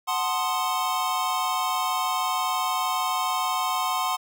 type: chord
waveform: square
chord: F# diminished seventh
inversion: none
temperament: equal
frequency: 740 / 880 / 1046.5 / 1244.5 Hz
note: F#5 / A5 / C6 / Eb6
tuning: 0 / 0 / 0 / 0 cents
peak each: -30 / -33 / -27 / -33 dBFS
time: 0.07-4.17 s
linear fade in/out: 20 ms
effects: none